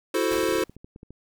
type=chord; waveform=square; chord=F# half-diminished seventh; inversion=third; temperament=equal; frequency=329.6 / 370 / 440 / 523.3 Hz; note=E4 / F#4 / A4 / C5; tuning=0 / 0 / 0 / 0 cents; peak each=-28 / -28 / -28 / -29 dBFS; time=0.14-0.64 s; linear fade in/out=5 ms
type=noise with exponential decay; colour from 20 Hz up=pink; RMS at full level=-33 dBFS; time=0.31-0.76 s; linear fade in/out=5 ms; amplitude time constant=96 ms
type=clicks; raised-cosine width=3 ms; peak=-30 dBFS; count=12; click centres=0.433 / 0.489 / 0.524 / 0.554 / 0.585 / 0.622 / 0.696 / 0.766 / 0.845 / 0.961 / 1.031 / 1.106 s
effects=none

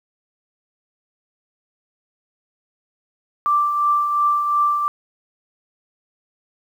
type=tone with tremolo; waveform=sine; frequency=1175 Hz; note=D6; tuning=1 cent sharp; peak=-13 dBFS; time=3.46-4.88 s; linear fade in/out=0 ms; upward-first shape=triangle; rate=2.8 Hz; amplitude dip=50%; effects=8-bit

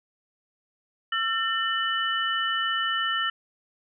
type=tone cluster; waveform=sine; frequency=1343 / 1800 / 2982 Hz; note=E6 / A6 / F#7; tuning=+32 / +39 / +13 cents; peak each=-28 dBFS; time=1.12-3.3 s; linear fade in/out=5 ms; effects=none

